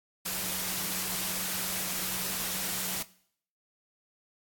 sine tone in noise, 184.8 Hz, F#3, 2 cents flat, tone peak -44 dBFS, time 0.25-3.03 s, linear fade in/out 10 ms, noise white, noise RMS -33 dBFS, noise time 0.25-3.03 s, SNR -14 dB, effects noise-tail reverb RT60 0.6 s tail -19 dB re dry + AAC 64 kbps

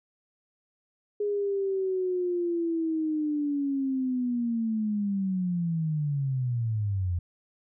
sine linear sweep, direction down, 415.3 to 84.8 Hz, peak -25 dBFS, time 1.2-7.19 s, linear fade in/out 5 ms, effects none

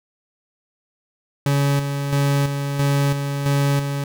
40% pulse tone with tremolo, 141 Hz, C#3, 30 cents sharp, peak -15 dBFS, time 1.46-4.04 s, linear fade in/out 2 ms, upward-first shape square, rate 1.5 Hz, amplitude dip 50%, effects none

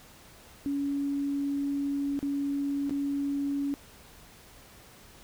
sine tone with dropouts, 281.6 Hz, C#4, 27 cents sharp, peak -27 dBFS, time 0.66-3.74 s, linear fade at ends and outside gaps 0 ms, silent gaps 2.191-2.228 / 2.895-2.908 s, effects pink hiss -53 dBFS RMS until 5.23 s

